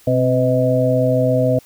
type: harmonic tone with a mistuned harmonic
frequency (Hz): 126.4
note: B2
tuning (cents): +41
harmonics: 1 / 2 / 4 / 5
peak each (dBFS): -18 / -20 / -18 / -18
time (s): 0.07-1.59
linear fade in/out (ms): 5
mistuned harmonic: 2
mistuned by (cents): +63
effects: white hiss -49 dBFS RMS until 1.65 s